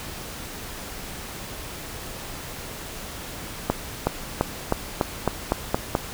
accelerating click train, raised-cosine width 1 ms, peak -5 dBFS, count 9, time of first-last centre 3.7-5.951 s, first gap 370 ms, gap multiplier 0.92, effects pink hiss -36 dBFS RMS until 6.13 s

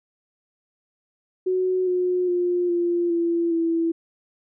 sine tone with pitch steps, 370 / 362 / 354.1 / 346.4 / 338.9 / 331.5 Hz, F#4 / F#4 / F4 / F4 / E4 / E4, 0 / -38 / +24 / -14 / +48 / +10 cents, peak -19 dBFS, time 1.46-3.92 s, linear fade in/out 10 ms, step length 410 ms, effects none

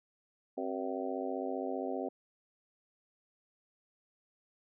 harmonic tone with a mistuned harmonic, 95.2 Hz, F#2, 50 cents sharp, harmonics 3 / 4 / 5 / 6 / 7 / 8, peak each -39 / -40 / -41 / -42 / -42 / -43 dBFS, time 0.57-2.09 s, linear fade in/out 10 ms, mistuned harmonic 3, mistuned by -120 cents, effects none

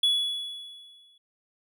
triangle tone with exponential decay, 3394 Hz, G#7, 37 cents sharp, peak -17 dBFS, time 0.03-1.18 s, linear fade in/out 5 ms, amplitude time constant 250 ms, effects none

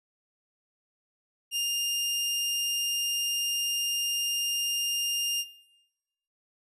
sawtooth tone, 2809 Hz, F7, 9 cents sharp, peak -23 dBFS, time 1.51-5.45 s, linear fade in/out 50 ms, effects noise-tail reverb RT60 0.9 s tail -18 dB re dry + resampled to 32000 Hz

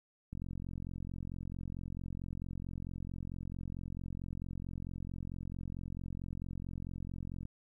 click train, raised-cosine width 5 ms, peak -30 dBFS, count 318, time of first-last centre 0.33-7.454 s, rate 44.5 Hz, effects 12-bit

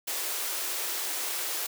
white high-pass noise, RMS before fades -32 dBFS, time 0.07-1.67 s, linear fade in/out 10 ms, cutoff 310 Hz, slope 96 dB/octave, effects none

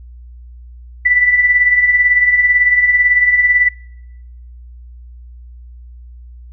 sine tone with tremolo, 1975.5 Hz, B6, in tune, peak -6 dBFS, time 1.05-3.69 s, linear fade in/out 10 ms, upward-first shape triangle, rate 18 Hz, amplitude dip 65%, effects noise-tail reverb RT60 1.0 s tail -26 dB re dry + added 60 Hz sine -33 dBFS peak until 6.52 s

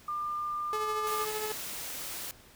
sine tone, 1199 Hz, D6, 36 cents sharp, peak -31 dBFS, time 0.08-1.25 s, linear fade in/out 5 ms
sawtooth tone with tremolo, 429.3 Hz, A4, 43 cents flat, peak -28 dBFS, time 0.73-1.52 s, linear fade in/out 0 ms, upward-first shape sine, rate 13 Hz, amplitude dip 40%
white high-pass noise, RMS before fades -39 dBFS, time 1.07-2.31 s, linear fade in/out 0 ms, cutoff 120 Hz, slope 96 dB/octave
effects pink hiss -56 dBFS RMS until 2.55 s

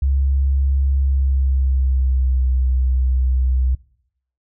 sine tone with pitch glide, 68.1 to 63.91 Hz, C#2 to C2, -30 to -40 cents, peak -14 dBFS, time 0.02-3.75 s, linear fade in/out 5 ms, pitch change -110 cents, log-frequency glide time 0.97-2.43 s, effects noise-tail reverb RT60 0.7 s tail -22 dB re dry

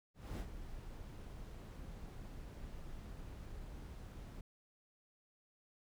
brown noise with ADSR envelope, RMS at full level -40 dBFS, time 0.14-4.41 s, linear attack 250 ms, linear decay 64 ms, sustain -9 dB, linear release 4 ms, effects none

